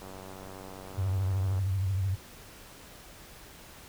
click train, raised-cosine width 1 ms, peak -31 dBFS, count 150, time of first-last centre 0.02-1.59 s, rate 94.9 Hz
sine tone with vibrato, 95.7 Hz, G2, 41 cents flat, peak -26 dBFS, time 0.97-2.16 s, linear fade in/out 20 ms, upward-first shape triangle, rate 13 Hz, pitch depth 98 cents each way
effects pink hiss -50 dBFS RMS until 3.88 s

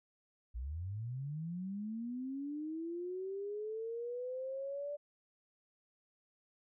sine linear sweep, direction up, 54.6 to 587 Hz, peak -38 dBFS, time 0.54-4.97 s, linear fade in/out 20 ms, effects none

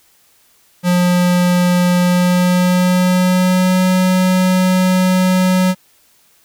square tone with pitch glide, 178.2 to 184.59 Hz, F3 to F#3, +35 to -4 cents, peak -11 dBFS, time 0.83-5.75 s, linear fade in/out 50 ms, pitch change +61 cents, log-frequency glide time 2-3.82 s, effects white hiss -53 dBFS RMS until 6.44 s

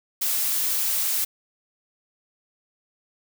blue noise, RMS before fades -24 dBFS, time 0.21-1.25 s, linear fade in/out 10 ms, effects none

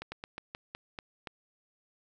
slowing click train, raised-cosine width 0.3 ms, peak -23 dBFS, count 8, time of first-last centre 0.02-1.272 s, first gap 100 ms, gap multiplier 1.19, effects none

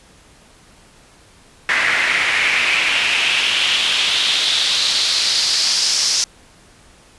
pink noise with band-pass filter sweep, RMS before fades -17 dBFS, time 1.69-6.24 s, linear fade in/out 0 ms, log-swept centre 1900 to 5500 Hz, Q 3.4, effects pink hiss -48 dBFS RMS until 7.18 s + resampled to 24000 Hz

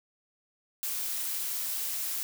blue noise, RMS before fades -33 dBFS, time 0.83-2.23 s, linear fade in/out 0 ms, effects none

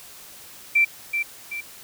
sine tone with echo, 2346 Hz, D7, 2 cents flat, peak -14 dBFS, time 0.75-0.85 s, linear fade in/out 10 ms, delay 380 ms, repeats 2, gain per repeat -7 dB, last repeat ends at 1.61 s, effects white hiss -44 dBFS RMS until 1.83 s

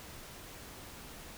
silence, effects pink hiss -49 dBFS RMS until 1.37 s

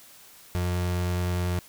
35% pulse tone, 89 Hz, F2, 33 cents sharp, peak -23 dBFS, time 0.55-1.59 s, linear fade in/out 0 ms, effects white hiss -51 dBFS RMS until 1.68 s

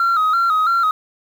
sine tone with vibrato, 1314 Hz, E6, 6 cents flat, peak -11 dBFS, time 0-0.91 s, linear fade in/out 2 ms, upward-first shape square, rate 3 Hz, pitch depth 71 cents each way, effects tanh soft clip ceiling -12 dBFS + 7-bit

